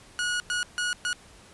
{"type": "tone bursts at uneven times", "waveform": "sawtooth", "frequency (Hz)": 1454, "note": "F#6", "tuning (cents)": -31, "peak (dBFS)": -22, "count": 4, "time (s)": [[0.19, 0.4], [0.5, 0.63], [0.78, 0.93], [1.05, 1.13]], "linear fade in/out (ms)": 0, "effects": ["pink hiss -52 dBFS RMS until 1.53 s", "resampled to 24000 Hz"]}